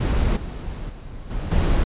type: noise with level steps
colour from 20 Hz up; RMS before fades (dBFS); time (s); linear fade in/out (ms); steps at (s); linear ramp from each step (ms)
brown; -19 / -30 / -36 / -27 / -18; 0-1.84; 10; 0.36 / 0.89 / 1.3 / 1.51; 10
effects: resampled to 8000 Hz